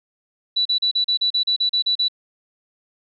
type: tone bursts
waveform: sine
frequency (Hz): 3951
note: B7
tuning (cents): 0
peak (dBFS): -16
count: 12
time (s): 0.56-2.084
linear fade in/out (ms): 10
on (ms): 94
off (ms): 36
effects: none